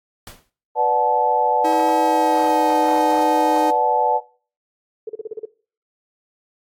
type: noise with exponential decay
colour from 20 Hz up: pink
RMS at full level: -33 dBFS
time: 0.27-0.5 s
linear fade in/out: 1 ms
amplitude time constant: 48 ms
type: chord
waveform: sine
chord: B minor seventh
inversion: none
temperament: equal with one note detuned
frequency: 493.9 / 587.3 / 740 / 868.4 Hz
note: B4 / D5 / F#5 / A5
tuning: 0 / 0 / 0 / -23 cents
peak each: -22 / -23 / -21 / -17 dBFS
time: 0.75-4.21 s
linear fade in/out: 50 ms
type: tone with pitch glide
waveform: 45% pulse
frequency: 320 to 311.2 Hz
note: D#4 to D#4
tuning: +49 to 0 cents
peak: -22 dBFS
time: 1.64-3.71 s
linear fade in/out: 10 ms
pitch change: -49 cents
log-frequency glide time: 2.01-2.75 s
type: tone bursts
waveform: sine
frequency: 440 Hz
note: A4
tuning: in tune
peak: -24 dBFS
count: 7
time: 5.07-5.454 s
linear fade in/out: 5 ms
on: 24 ms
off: 36 ms
effects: noise-tail reverb RT60 0.4 s tail -19 dB re dry + AAC 64 kbps